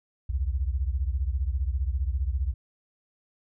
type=beating tone pair; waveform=sine; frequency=62 / 77 Hz; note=B1 / D#2; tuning=+7 / -17 cents; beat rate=15 Hz; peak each=-26 / -29 dBFS; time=0.29-2.54 s; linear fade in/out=10 ms; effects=none